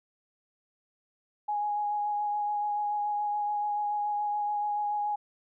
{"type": "tone with vibrato", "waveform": "sine", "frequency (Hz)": 830.6, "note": "G#5", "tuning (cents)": 0, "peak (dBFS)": -27, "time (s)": [1.48, 5.16], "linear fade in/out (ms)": 10, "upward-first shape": "sine", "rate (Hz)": 7, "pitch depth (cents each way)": 14, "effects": []}